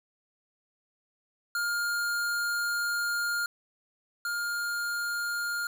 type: tone pair in turn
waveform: square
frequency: 1411 / 1411 Hz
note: F6 / F6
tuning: +17 / +17 cents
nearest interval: unison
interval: 0 cents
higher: neither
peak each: -28 / -30 dBFS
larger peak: first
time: 1.55-3.46 / 4.25-5.67 s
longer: first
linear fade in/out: 2 ms
effects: 9-bit